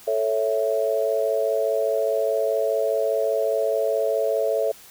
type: chord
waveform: sine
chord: A major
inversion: none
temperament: equal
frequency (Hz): 440 / 554.4 / 659.3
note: A4 / C#5 / E5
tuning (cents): 0 / 0 / 0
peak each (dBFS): -24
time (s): 0.07-4.72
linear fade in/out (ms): 10
effects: white hiss -47 dBFS RMS until 4.9 s